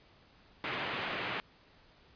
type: band-pass noise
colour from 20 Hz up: white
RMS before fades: -37 dBFS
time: 0.64-1.4 s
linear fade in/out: 0 ms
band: 110 to 2900 Hz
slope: 24 dB/octave
effects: pink hiss -62 dBFS RMS until 2.15 s + resampled to 11025 Hz